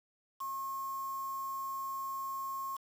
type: tone with quantisation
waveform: sine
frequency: 1080 Hz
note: C#6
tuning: 45 cents flat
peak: -36 dBFS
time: 0.4-2.77 s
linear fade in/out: 10 ms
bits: 8
effects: none